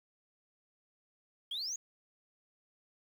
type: exponential sweep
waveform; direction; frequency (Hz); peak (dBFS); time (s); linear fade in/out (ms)
sine; up; 3159 to 6840; -34; 1.51-1.76; 5
effects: tanh soft clip ceiling -32 dBFS + 10-bit